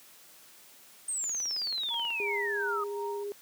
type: exponential sweep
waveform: sine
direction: down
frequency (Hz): 8680 to 1220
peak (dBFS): -30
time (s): 1.08-2.84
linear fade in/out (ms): 5
type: click train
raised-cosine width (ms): 0.3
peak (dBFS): -30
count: 17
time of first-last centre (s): 1.24-2.105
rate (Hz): 18.5
type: tone with tremolo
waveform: sine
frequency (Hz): 932.3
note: A#5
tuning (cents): 0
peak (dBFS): -35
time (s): 1.9-3.24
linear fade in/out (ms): 10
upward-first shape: sine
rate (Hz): 2.8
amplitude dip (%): 70
type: tone with vibrato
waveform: sine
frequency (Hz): 407.3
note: G#4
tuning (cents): -34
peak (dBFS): -33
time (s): 2.2-3.32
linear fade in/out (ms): 0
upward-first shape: triangle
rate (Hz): 17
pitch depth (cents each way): 13
effects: white hiss -55 dBFS RMS until 3.41 s + high-pass 150 Hz 12 dB/octave